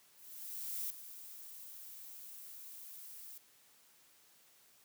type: noise with ADSR envelope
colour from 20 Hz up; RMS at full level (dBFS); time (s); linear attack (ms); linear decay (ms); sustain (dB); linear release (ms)
violet; -39; 0.13-3.38; 770; 6; -12; 3
effects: white hiss -66 dBFS RMS until 4.84 s + high-pass 100 Hz 12 dB/octave